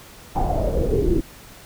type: noise with low-pass filter sweep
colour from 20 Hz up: brown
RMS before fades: -20 dBFS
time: 0.35-1.21 s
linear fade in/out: 10 ms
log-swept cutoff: 850 to 320 Hz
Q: 8.9
effects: pink hiss -44 dBFS RMS until 1.65 s